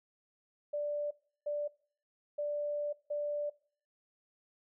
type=tone bursts at uneven times; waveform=sine; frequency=587.3 Hz; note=D5; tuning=in tune; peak=-32 dBFS; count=4; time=0.73-1.11 / 1.46-1.68 / 2.38-2.93 / 3.1-3.5 s; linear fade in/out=10 ms; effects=noise-tail reverb RT60 0.5 s tail -22 dB re dry